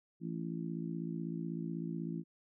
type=harmonic tone; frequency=56.1 Hz; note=A1; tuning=34 cents sharp; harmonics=3 / 4 / 5 / 6; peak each=-39 / -43 / -44 / -45 dBFS; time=0.2-2.24 s; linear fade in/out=50 ms; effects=none